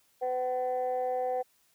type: tone pair together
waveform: sine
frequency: 505.9 / 758 Hz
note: B4 / F#5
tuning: +42 / +42 cents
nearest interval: perfect fifth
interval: 700 cents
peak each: -29 / -30 dBFS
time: 0.21-1.43 s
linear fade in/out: 20 ms
effects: tanh soft clip ceiling -23 dBFS + white hiss -68 dBFS RMS until 1.74 s